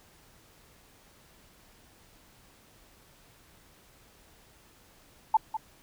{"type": "tone with echo", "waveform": "sine", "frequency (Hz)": 880, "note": "A5", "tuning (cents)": 0, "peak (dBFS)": -17, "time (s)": [5.34, 5.37], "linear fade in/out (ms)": 5, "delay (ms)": 200, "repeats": 1, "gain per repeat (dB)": -11, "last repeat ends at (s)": 5.57, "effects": ["pink hiss -59 dBFS RMS until 5.82 s"]}